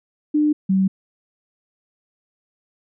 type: tone pair in turn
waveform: sine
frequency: 300 / 191.02 Hz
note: D4 / G3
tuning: +37 / -45 cents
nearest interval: minor sixth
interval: 782 cents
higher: first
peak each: -14 dBFS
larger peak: neither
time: 0.34-0.53 / 0.69-0.88 s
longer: neither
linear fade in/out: 10 ms
effects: none